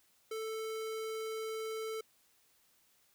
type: tone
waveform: square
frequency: 441.1 Hz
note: A4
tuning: 4 cents sharp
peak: -38 dBFS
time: 0.31-2.01 s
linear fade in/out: 5 ms
effects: white hiss -70 dBFS RMS until 3.14 s